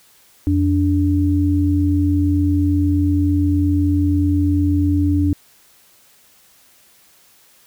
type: tone pair together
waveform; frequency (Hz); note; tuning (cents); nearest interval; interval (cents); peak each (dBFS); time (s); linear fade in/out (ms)
sine; 87.31 / 290.5; F2 / D4; 0 / -19; octave + major sixth; 2081; -16; 0.47-5.33; 0
effects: white hiss -52 dBFS RMS until 7.66 s